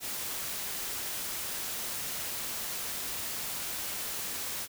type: noise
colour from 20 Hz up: white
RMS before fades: -36 dBFS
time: 0-4.68 s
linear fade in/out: 50 ms
effects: none